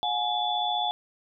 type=tone cluster; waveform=sine; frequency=723 / 838 / 3453 Hz; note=F#5 / G#5 / A7; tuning=-40 / +15 / -33 cents; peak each=-29 dBFS; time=0.03-0.91 s; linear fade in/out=0 ms; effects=none